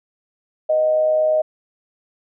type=tone with amplitude modulation; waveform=sine; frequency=622.3 Hz; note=D#5; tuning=in tune; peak=-12 dBFS; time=0.69-1.42 s; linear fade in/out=10 ms; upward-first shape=sine; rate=129 Hz; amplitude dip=40%; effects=none